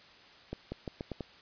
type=accelerating click train; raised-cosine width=2 ms; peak=-23 dBFS; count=6; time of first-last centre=0.53-1.207 s; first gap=190 ms; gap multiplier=0.83; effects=white hiss -56 dBFS RMS until 1.41 s + resampled to 11025 Hz